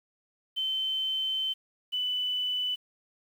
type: tone pair in turn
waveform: sine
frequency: 3079 / 2990 Hz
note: G7 / F#7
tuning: -32 / +17 cents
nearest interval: minor second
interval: 51 cents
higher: first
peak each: -27 dBFS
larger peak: neither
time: 0.56-1.54 / 1.92-2.76 s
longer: first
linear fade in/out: 20 ms
effects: 9-bit